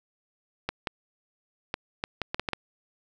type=clicks; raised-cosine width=0.3 ms; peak=-12 dBFS; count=9; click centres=0.69 / 0.872 / 1.741 / 2.039 / 2.217 / 2.345 / 2.396 / 2.488 / 2.533 s; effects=none